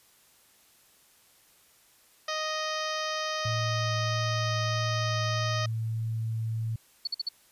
harmonic tone, 622.3 Hz, D#5, in tune, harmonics 1 / 2 / 3 / 4 / 5 / 6 / 7 / 8 / 9 / 10, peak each -35 / -34 / -37 / -42 / -40 / -42 / -44 / -40 / -43 / -46 dBFS, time 2.28-5.66 s, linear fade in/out 5 ms
sine tone, 112.3 Hz, A2, 36 cents sharp, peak -28 dBFS, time 3.45-6.76 s, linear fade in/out 5 ms
sine tone bursts, 4435 Hz, C#8, in tune, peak -27 dBFS, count 4, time 7.05-7.289 s, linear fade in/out 5 ms, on 23 ms, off 49 ms
effects white hiss -61 dBFS RMS until 7.51 s + resampled to 32000 Hz

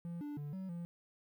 triangle tone with pitch steps, 170.8 / 293.2 / 146 / 189.4 / 171.6 Hz, F3 / D4 / D3 / F#3 / F3, -38 / -3 / -10 / +41 / -30 cents, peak -38 dBFS, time 0.05-0.85 s, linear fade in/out 0 ms, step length 160 ms, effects 12-bit

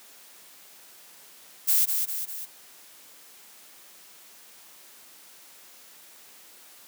violet noise with echo, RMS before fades -21 dBFS, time 1.67-1.86 s, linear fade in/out 20 ms, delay 200 ms, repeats 3, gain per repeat -5 dB, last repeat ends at 2.46 s, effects white hiss -51 dBFS RMS until 6.87 s + high-pass 200 Hz 12 dB/octave

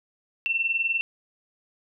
sine tone pair together, 2700 / 2720 Hz, E7 / F7, +41 / -46 cents, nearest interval unison, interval 13 cents, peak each -24 / -28 dBFS, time 0.46-1.01 s, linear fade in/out 0 ms, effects none

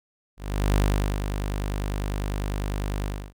sawtooth tone with ADSR envelope, 50 Hz, G1, 35 cents sharp, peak -14 dBFS, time 0.37-3.33 s, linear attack 390 ms, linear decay 430 ms, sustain -8 dB, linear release 280 ms, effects none

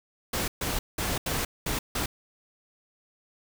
pink noise bursts at uneven times, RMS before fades -29 dBFS, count 6, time 0.33-0.48 / 0.61-0.79 / 0.98-1.18 / 1.26-1.45 / 1.66-1.79 / 1.95-2.06 s, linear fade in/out 5 ms, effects none

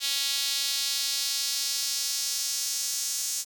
sawtooth tone with high-pass filter sweep, 277.2 Hz, C#4, in tune, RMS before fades -29 dBFS, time 0-3.45 s, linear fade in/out 50 ms, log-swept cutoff 3800 to 6400 Hz, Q 2.1, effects 8-bit

